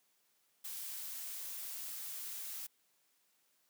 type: noise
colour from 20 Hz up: blue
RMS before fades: -44 dBFS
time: 0.64-2.67 s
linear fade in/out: 10 ms
effects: white hiss -75 dBFS RMS until 3.69 s + high-pass 150 Hz 12 dB/octave